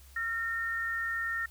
sine tone pair together, 1369 / 1830.5 Hz, F6 / A#6, -35 / -32 cents, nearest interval perfect fourth, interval 503 cents, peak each -37 / -31 dBFS, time 0.16-1.46 s, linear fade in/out 5 ms, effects added 67 Hz sine -52 dBFS peak until 1.5 s + white hiss -59 dBFS RMS until 1.5 s

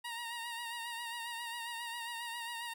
15% pulse tone with vibrato, 937 Hz, A#5, 9 cents sharp, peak -33 dBFS, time 0.04-2.74 s, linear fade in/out 10 ms, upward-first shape sine, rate 7.4 Hz, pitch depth 41 cents each way, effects none

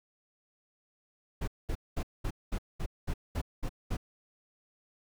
brown noise bursts, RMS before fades -32 dBFS, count 10, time 1.41-3.97 s, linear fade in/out 10 ms, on 67 ms, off 210 ms, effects none

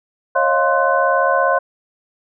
sine tone cluster, 545 / 622 / 697 / 1046 / 1500 Hz, C#5 / D#5 / F5 / C6 / F#6, -29 / -1 / -4 / -1 / +23 cents, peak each -18 / -22 / -19 / -18 / -20 dBFS, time 0.35-1.59 s, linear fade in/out 10 ms, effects none

